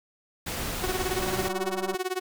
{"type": "noise", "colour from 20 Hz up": "pink", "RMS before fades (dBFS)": -32, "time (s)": [0.46, 1.49], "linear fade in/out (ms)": 10}
{"type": "tone with tremolo", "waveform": "sawtooth", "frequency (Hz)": 370, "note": "F#4", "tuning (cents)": 0, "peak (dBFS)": -21, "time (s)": [0.83, 2.2], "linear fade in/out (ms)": 10, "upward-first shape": "sine", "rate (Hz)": 18, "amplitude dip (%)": 95}
{"type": "click train", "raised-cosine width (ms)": 1, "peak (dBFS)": -23, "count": 146, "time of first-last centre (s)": [1.19, 1.945], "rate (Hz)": 192}
{"effects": []}